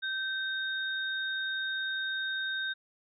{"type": "tone pair together", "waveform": "sine", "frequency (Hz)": [1552, 3705], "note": ["G6", "A#7"], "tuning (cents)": [-18, -11], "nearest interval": "octave + minor third", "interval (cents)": 1507, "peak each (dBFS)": [-32, -36], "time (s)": [0.02, 2.74], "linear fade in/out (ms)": 20, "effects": []}